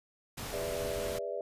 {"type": "noise", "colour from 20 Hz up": "pink", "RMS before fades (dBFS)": -40, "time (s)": [0.37, 1.19], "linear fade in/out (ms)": 10}
{"type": "chord", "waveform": "sine", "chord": "E dominant seventh", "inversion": "first", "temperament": "equal with one note detuned", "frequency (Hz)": [405.4, 493.9, 587.3, 659.3], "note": ["G#4", "B4", "D5", "E5"], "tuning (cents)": [-42, 0, 0, 0], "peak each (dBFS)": [-40, -39, -38, -41], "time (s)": [0.53, 1.41], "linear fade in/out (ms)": 2}
{"type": "click", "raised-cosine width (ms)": 5, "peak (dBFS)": -32, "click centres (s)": 0.849}
{"effects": ["resampled to 32000 Hz"]}